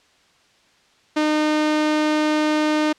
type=tone; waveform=sawtooth; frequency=305.2 Hz; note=D#4; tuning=33 cents flat; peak=-13 dBFS; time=1.16-2.93 s; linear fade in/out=10 ms; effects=white hiss -57 dBFS RMS until 2.98 s + low-pass 5000 Hz 12 dB/octave